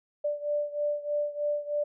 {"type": "beating tone pair", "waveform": "sine", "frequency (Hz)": [587.3, 590.5], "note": ["D5", "D5"], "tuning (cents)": [0, 9], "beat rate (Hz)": 3.2, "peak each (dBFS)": [-29, -32], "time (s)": [0.24, 1.84], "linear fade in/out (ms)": 10, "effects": []}